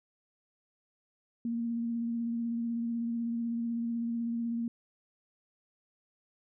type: tone with vibrato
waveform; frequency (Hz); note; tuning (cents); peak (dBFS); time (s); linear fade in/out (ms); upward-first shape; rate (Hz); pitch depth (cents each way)
sine; 233.1; A#3; 0; -30; 1.45-4.68; 2; sine; 16; 19
effects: none